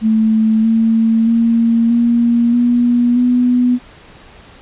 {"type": "tone with pitch steps", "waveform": "sine", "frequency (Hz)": [220, 225.1, 230.4, 235.8, 241.3, 246.9], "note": ["A3", "A3", "A#3", "A#3", "B3", "B3"], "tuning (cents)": [0, 40, -20, 20, -40, 0], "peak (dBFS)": -9, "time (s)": [0.01, 3.79], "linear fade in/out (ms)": 50, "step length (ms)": 630, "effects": ["pink hiss -41 dBFS RMS until 4.61 s", "resampled to 8000 Hz"]}